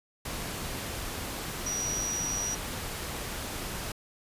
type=tone in noise; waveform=sine; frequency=5800 Hz; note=F#8; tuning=35 cents flat; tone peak=-30 dBFS; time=1.66-2.55 s; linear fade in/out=5 ms; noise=pink; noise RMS=-36 dBFS; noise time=0.25-3.92 s; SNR=+3 dB; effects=resampled to 32000 Hz